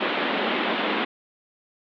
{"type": "band-pass noise", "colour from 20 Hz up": "pink", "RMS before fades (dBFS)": -25, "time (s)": [0, 1.05], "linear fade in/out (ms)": 10, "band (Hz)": [210, 3600], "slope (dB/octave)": 48, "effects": []}